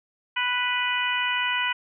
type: harmonic tone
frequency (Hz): 493.9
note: B4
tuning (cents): 0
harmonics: 2 / 3 / 4 / 5 / 6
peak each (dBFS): -29 / -29 / -29 / -29 / -29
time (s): 0.36-1.73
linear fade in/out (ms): 10
effects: none